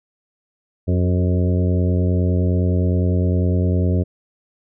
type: harmonic tone with a mistuned harmonic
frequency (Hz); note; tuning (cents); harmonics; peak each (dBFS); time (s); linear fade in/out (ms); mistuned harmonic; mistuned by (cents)
89.8; F2; +49; 1 / 2 / 3 / 4 / 5 / 6 / 7; -16 / -22 / -26 / -28 / -30 / -32 / -33; 0.87-4.04; 20; 4; +35
effects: none